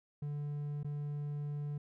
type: tone with dropouts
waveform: triangle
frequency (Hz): 146.2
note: D3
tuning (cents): -7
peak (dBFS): -34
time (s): 0.22-1.78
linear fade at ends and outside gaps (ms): 5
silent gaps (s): 0.832-0.845
effects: none